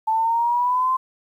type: exponential sweep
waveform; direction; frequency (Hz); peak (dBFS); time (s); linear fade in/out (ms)
sine; up; 876 to 1046; -17; 0.07-0.97; 10
effects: 9-bit